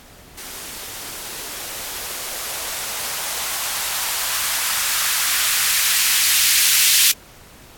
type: noise with band-pass filter sweep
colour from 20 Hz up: violet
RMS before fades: -21 dBFS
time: 0.37-7.12 s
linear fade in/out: 10 ms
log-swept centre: 240 to 2600 Hz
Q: 1.1
effects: pink hiss -45 dBFS RMS until 7.77 s + AAC 64 kbps